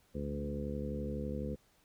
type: harmonic tone with a mistuned harmonic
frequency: 71.9 Hz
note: D2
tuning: 36 cents flat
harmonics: 1 / 2 / 3 / 4 / 5 / 6 / 7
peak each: -41 / -43 / -40 / -46 / -49 / -46 / -43 dBFS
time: 0.14-1.56 s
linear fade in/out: 20 ms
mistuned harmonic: 2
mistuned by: +20 cents
effects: pink hiss -69 dBFS RMS until 1.84 s

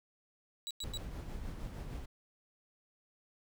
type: tone bursts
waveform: 35% pulse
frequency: 3906 Hz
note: B7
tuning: 20 cents flat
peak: -36 dBFS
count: 3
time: 0.67-0.973 s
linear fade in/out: 0 ms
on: 37 ms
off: 96 ms
type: noise with tremolo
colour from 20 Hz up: brown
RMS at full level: -41 dBFS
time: 0.83-2.06 s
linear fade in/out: 10 ms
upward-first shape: sine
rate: 6.5 Hz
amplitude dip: 35%
effects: none

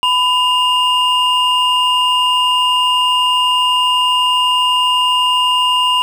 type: tone pair together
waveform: triangle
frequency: 1000 / 2828 Hz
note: B5 / F7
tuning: +21 / +21 cents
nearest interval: octave + tritone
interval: 1800 cents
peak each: -12 dBFS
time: 0.03-6.02 s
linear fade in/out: 0 ms
effects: none

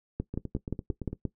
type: two click trains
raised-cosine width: 3 ms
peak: -17 / -22 dBFS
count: 7 / 8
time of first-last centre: 0.2-1.253 / 0.34-1.13 s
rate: 5.7 / 8.86 Hz
effects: noise-tail reverb RT60 0.1 s tail -17 dB re dry

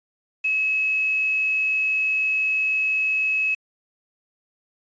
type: tone with quantisation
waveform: sine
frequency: 2574 Hz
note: E7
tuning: 42 cents flat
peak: -19 dBFS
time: 0.44-3.55 s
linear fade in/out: 10 ms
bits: 7
effects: resampled to 16000 Hz

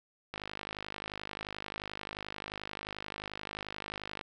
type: click train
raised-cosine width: 0.3 ms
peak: -22 dBFS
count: 200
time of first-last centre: 0.34-4.212 s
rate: 51.4 Hz
effects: none

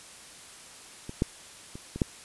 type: clicks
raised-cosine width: 3 ms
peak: -24 / -10 / -27 / -22 / -10 dBFS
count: 5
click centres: 1.094 / 1.221 / 1.755 / 1.96 / 2.018 s
effects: white hiss -48 dBFS RMS until 2.24 s + resampled to 24000 Hz

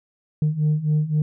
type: beating tone pair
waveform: sine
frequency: 150 / 153.8 Hz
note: D3 / D#3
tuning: +37 / -20 cents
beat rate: 3.8 Hz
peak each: -21 / -18 dBFS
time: 0.42-1.22 s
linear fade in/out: 2 ms
effects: tanh soft clip ceiling -14 dBFS

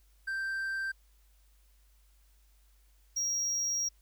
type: tone pair in turn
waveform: triangle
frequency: 1568 / 5644 Hz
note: G6 / F8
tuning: 0 / +17 cents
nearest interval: octave + minor seventh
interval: 2217 cents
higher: second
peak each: -30 / -28 dBFS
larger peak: second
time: 0.27-0.92 / 3.16-3.89 s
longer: second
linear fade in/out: 10 ms
effects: added 50 Hz sine -61 dBFS peak until 4.01 s + white hiss -71 dBFS RMS until 4.01 s

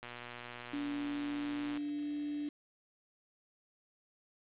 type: click train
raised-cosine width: 0.3 ms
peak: -29 dBFS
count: 212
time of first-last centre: 0.03-1.774 s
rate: 121 Hz
type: tone with pitch glide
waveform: sine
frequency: 287.8 to 293.5 Hz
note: D4 to D4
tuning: -35 to -1 cents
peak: -35 dBFS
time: 0.73-2.49 s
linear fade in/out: 5 ms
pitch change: +34 cents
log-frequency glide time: 0.92-2.11 s
effects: resampled to 8000 Hz + 9-bit

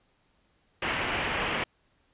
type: low-pass noise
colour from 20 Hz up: white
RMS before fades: -30 dBFS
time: 0.82-1.64 s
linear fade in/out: 5 ms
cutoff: 3000 Hz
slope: 48 dB/octave
effects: pink hiss -69 dBFS RMS until 2.13 s + resampled to 8000 Hz

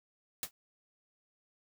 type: noise with exponential decay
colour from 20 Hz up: white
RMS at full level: -31 dBFS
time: 0.43-0.51 s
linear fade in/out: 1 ms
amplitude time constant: 16 ms
effects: none

